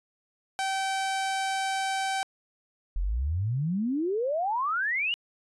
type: tone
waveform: sawtooth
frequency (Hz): 772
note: G5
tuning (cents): -27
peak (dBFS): -23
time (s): 0.59-2.23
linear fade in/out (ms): 0
type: exponential sweep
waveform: sine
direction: up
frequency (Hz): 39.93 to 2960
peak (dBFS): -25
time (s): 2.96-5.14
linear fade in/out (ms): 0
effects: resampled to 24000 Hz